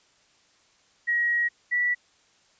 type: tone pair in turn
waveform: sine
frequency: 1900 / 1950 Hz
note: A#6 / B6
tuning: +33 / -23 cents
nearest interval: unison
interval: 44 cents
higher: second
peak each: -21 dBFS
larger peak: neither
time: 1.07-1.49 / 1.71-1.95 s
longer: first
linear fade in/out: 20 ms
effects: white hiss -62 dBFS RMS until 2.59 s + resampled to 16000 Hz